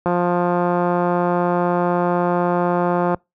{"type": "click train", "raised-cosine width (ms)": 1, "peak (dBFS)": -6, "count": 544, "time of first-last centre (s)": [0.06, 3.145], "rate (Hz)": 176, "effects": ["noise-tail reverb RT60 0.2 s tail -26 dB re dry", "high-pass 60 Hz 12 dB/octave"]}